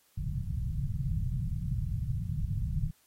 white low-pass noise, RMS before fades -32 dBFS, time 0.17-2.91 s, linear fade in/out 10 ms, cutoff 160 Hz, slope 48 dB/octave, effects white hiss -67 dBFS RMS until 3.06 s + AAC 48 kbps

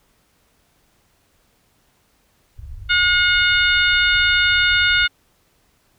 pink low-pass noise, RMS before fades -34 dBFS, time 2.56-5.06 s, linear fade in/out 20 ms, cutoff 110 Hz, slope 48 dB/octave
harmonic tone, 720 Hz, F#5, 47 cents flat, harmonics 2 / 3 / 4 / 5 / 6, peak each -16 / -20 / -21 / -21 / -30 dBFS, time 2.89-5.08 s, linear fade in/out 20 ms
effects pink hiss -61 dBFS RMS until 5.98 s

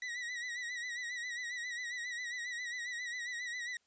40% pulse tone with vibrato, 1939 Hz, B6, 32 cents flat, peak -37 dBFS, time 0.02-3.77 s, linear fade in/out 2 ms, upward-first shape sine, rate 7.4 Hz, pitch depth 64 cents each way, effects white hiss -75 dBFS RMS until 3.86 s + resampled to 16000 Hz

